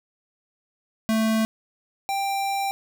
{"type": "tone pair in turn", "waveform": "square", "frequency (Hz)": [221.1, 787.9], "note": ["A3", "G5"], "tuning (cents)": [9, 9], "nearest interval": "octave + minor seventh", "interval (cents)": 2200, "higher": "second", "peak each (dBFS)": [-20, -24], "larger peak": "first", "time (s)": [[1.09, 1.45], [2.09, 2.71]], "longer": "second", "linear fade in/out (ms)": 0, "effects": []}